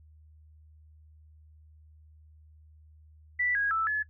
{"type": "tone with pitch steps", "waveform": "sine", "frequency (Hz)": [1970, 1646, 1319, 1712], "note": ["B6", "G#6", "E6", "A6"], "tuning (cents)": [-5, -16, 1, -48], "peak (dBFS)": -25, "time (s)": [3.39, 4.03], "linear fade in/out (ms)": 10, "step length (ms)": 160, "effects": ["noise-tail reverb RT60 0.1 s tail -21 dB re dry", "added 77 Hz sine -53 dBFS peak until 4.09 s"]}